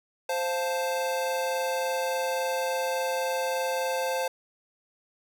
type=chord; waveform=square; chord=F major; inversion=second; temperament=equal; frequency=523.3 / 698.5 / 880 Hz; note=C5 / F5 / A5; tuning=0 / 0 / 0 cents; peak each=-29 / -35 / -33 dBFS; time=0.29-4.28 s; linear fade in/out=5 ms; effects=none